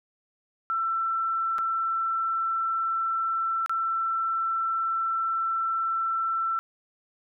sine tone with dropouts, 1339 Hz, E6, 27 cents sharp, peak -24 dBFS, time 0.7-6.59 s, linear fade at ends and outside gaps 0 ms, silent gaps 1.583-1.588 / 3.661-3.695 s, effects none

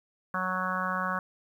harmonic tone, 185 Hz, F#3, in tune, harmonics 1 / 3 / 4 / 5 / 6 / 7 / 8 / 9, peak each -36 / -39 / -40 / -40 / -32 / -36 / -34 / -39 dBFS, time 0.34-1.19 s, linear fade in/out 2 ms, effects 10-bit

